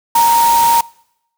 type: tone in noise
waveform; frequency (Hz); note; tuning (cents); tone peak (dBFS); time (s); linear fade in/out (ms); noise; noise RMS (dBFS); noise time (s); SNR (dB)
sine; 932.3; A#5; 0; -8; 0.15-0.81; 5; white; -20; 0.15-0.81; +9
effects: noise-tail reverb RT60 0.8 s tail -24 dB re dry